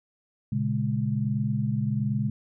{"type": "tone cluster", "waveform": "sine", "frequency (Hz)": [118.5, 139.8, 207.9], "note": ["A#2", "C#3", "G#3"], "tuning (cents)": [29, 15, 2], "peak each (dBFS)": -28, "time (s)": [0.52, 2.3], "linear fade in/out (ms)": 5, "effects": []}